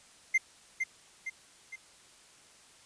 triangle tone with echo, 2093 Hz, C7, in tune, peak -20 dBFS, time 0.34-0.38 s, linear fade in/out 10 ms, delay 460 ms, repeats 3, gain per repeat -6 dB, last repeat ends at 1.76 s, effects white hiss -58 dBFS RMS until 2.85 s + resampled to 22050 Hz

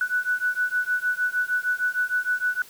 sine beating tone pair, 1480 / 1486.5 Hz, F#6 / F#6, 0 / +8 cents, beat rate 6.5 Hz, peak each -25 dBFS, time 0.01-2.62 s, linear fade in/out 2 ms, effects white hiss -48 dBFS RMS until 2.69 s

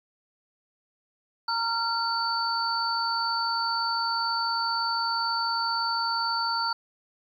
sine tone cluster, 923 / 1378 / 4525 Hz, A#5 / F6 / C#8, -17 / -24 / +35 cents, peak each -29 dBFS, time 1.48-6.73 s, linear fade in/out 5 ms, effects 10-bit

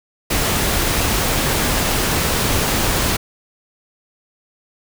pink noise, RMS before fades -18 dBFS, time 0.3-3.17 s, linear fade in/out 10 ms, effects none

